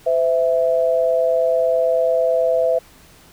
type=tone pair together; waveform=sine; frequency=510.1 / 659.3 Hz; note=C5 / E5; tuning=-44 / 0 cents; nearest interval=major third; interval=444 cents; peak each=-17 dBFS; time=0.06-2.79 s; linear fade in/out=10 ms; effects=pink hiss -48 dBFS RMS until 3.32 s